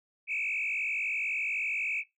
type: tone with frequency modulation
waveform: sine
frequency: 2427 Hz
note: D#7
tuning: 44 cents flat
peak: -28 dBFS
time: 0.27-2.04 s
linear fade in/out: 50 ms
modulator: 51.9 Hz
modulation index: 3.7
effects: noise-tail reverb RT60 0.2 s tail -21 dB re dry + tanh soft clip ceiling -24 dBFS